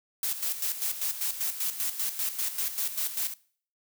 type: noise with tremolo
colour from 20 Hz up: blue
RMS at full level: -29 dBFS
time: 0.23-3.34 s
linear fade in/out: 2 ms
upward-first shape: square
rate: 5.1 Hz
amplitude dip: 65%
effects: noise-tail reverb RT60 0.5 s tail -21 dB re dry